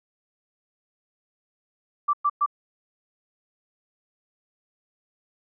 sine tone bursts, 1168 Hz, D6, 10 cents flat, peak -18 dBFS, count 3, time 2.08-2.462 s, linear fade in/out 10 ms, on 54 ms, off 110 ms, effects none

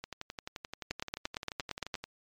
two click trains, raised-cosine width 0.2 ms, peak -16 / -22 dBFS, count 10 / 24, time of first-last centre 0.91-1.942 / 0.04-2.04 s, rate 8.72 / 11.5 Hz, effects MP3 96 kbps

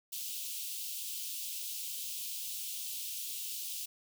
white high-pass noise, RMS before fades -40 dBFS, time 0.12-3.86 s, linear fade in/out 10 ms, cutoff 2700 Hz, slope 48 dB/octave, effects none

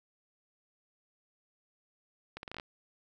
accelerating click train, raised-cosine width 0.3 ms, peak -25 dBFS, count 8, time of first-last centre 2.37-2.599 s, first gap 61 ms, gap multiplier 0.78, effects none

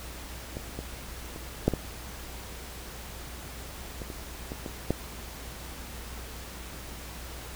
clicks, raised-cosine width 2 ms, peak -22 / -22 / -28 / -7 / -14 / -23 / -26 / -22 / -21 / -11 dBFS, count 10, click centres 0.569 / 0.79 / 1.361 / 1.68 / 1.737 / 4.018 / 4.102 / 4.519 / 4.662 / 4.906 s, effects added 60 Hz sine -43 dBFS peak until 7.55 s + pink hiss -43 dBFS RMS until 7.55 s

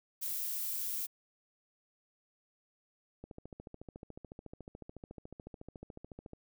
violet noise, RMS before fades -37 dBFS, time 0.21-1.07 s, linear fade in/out 20 ms
click train, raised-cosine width 2 ms, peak -33 dBFS, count 44, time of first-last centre 3.24-6.334 s, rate 13.9 Hz
effects none

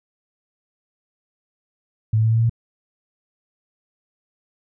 sine tone with pitch steps, 109.3 / 110.57 / 111.85 / 113.15 / 114.47 / 115.8 Hz, A2 / A2 / A2 / A2 / A#2 / A#2, -11 / +9 / +29 / +49 / -31 / -11 cents, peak -14 dBFS, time 2.13-2.496 s, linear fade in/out 5 ms, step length 61 ms, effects none

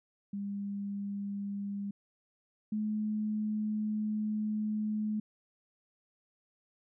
sine tone pair in turn, 200.9 / 213.3 Hz, G3 / G#3, +43 / +46 cents, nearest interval minor second, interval 103 cents, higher second, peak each -34 / -30 dBFS, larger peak second, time 0.33-1.91 / 2.72-5.2 s, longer second, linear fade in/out 5 ms, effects none

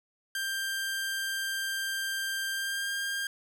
sawtooth tone with pitch glide, 1583 to 1602.3 Hz, G6 to G6, +17 to +37 cents, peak -27 dBFS, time 0.35-3.27 s, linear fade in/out 2 ms, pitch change +20 cents, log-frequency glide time 2.52-2.9 s, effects none

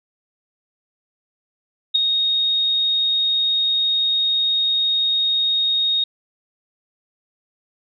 sine tone with ADSR envelope, 3729 Hz, A#7, in tune, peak -10 dBFS, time 1.94-6.04 s, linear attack 16 ms, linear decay 6 ms, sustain -6 dB, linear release 5 ms, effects none

